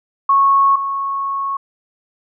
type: tone pair in turn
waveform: sine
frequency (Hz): 1101 / 1101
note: C#6 / C#6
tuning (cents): -12 / -12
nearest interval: unison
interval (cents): 0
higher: neither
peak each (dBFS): -9 / -18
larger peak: first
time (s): 0.29-0.76 / 0.76-1.57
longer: second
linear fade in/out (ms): 5
effects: none